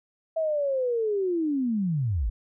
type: linear sweep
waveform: sine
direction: down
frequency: 655 to 43.65 Hz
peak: -23 dBFS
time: 0.36-2.3 s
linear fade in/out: 10 ms
effects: none